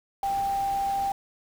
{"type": "tone in noise", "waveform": "sine", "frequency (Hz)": 790, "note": "G5", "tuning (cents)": 13, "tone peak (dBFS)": -24, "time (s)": [0.23, 1.12], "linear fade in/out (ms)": 2, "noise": "pink", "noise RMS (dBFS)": -42, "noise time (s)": [0.23, 1.12], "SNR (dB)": 15, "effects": []}